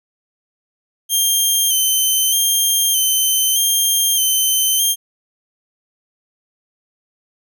10% pulse tone with vibrato, 3136 Hz, G7, in tune, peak -6 dBFS, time 1.09-4.96 s, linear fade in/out 50 ms, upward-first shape square, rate 0.81 Hz, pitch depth 33 cents each way, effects none

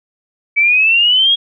sine exponential sweep, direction up, 2279 to 3322 Hz, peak -8 dBFS, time 0.56-1.36 s, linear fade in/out 20 ms, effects none

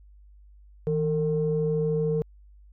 sine tone pair together, 160.08 / 453.3 Hz, D#3 / A#4, +50 / -48 cents, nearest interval octave + tritone, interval 1802 cents, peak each -25 / -24 dBFS, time 0.87-2.22 s, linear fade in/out 0 ms, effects tanh soft clip ceiling -15 dBFS + added 50 Hz sine -49 dBFS peak until 2.72 s

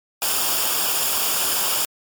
white noise with comb filter, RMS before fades -21 dBFS, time 0.22-1.85 s, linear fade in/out 0 ms, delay 0.49 ms, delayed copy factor -0.65, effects MP3 96 kbps

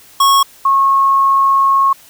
square / sine tone pair in turn, 1100 / 1091.1 Hz, C#6 / C#6, -14 / -28 cents, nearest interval unison, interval 14 cents, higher first, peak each -8 dBFS, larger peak neither, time 0.2-0.43 / 0.65-1.93 s, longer second, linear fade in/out 5 ms, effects white hiss -43 dBFS RMS until 2.09 s

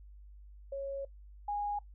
sine tone pair in turn, 551 / 822.8 Hz, C#5 / G#5, -11 / -16 cents, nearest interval perfect fifth, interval 695 cents, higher second, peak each -35 / -32 dBFS, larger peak second, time 0.72-1.05 / 1.48-1.79 s, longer first, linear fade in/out 5 ms, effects noise-tail reverb RT60 0.1 s tail -20 dB re dry + added 50 Hz sine -50 dBFS peak until 1.94 s

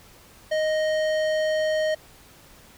sine tone with tanh clipping, 622.3 Hz, D#5, in tune, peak -23 dBFS, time 0.51-1.95 s, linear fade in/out 10 ms, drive 16 dB, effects pink hiss -51 dBFS RMS until 2.77 s

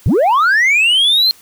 sine linear sweep, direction up, 69.3 to 4233 Hz, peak -6 dBFS, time 0.06-1.31 s, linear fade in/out 0 ms, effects tanh soft clip ceiling -8 dBFS + white hiss -45 dBFS RMS until 1.41 s

